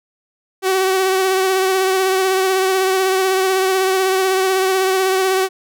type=tone with vibrato; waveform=sawtooth; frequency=378.7 Hz; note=F#4; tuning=40 cents sharp; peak=-10 dBFS; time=0.62-5.49 s; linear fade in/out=50 ms; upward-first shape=triangle; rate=16 Hz; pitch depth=33 cents each way; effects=none